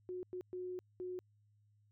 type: tone bursts at uneven times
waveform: sine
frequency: 364.2 Hz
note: F#4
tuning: 27 cents flat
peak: -40 dBFS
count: 4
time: 0.09-0.23 / 0.33-0.41 / 0.53-0.79 / 1-1.19 s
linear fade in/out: 0 ms
effects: added 104 Hz sine -68 dBFS peak until 1.91 s